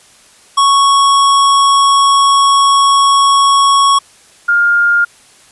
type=tone pair in turn; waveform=square / sine; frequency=1108.7 / 1409.9 Hz; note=C#6 / F6; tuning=0 / +16 cents; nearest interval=major third; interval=416 cents; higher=second; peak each=-7 dBFS; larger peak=neither; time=0.57-3.99 / 4.48-5.05 s; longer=first; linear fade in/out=10 ms; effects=white hiss -44 dBFS RMS until 5.51 s + resampled to 24000 Hz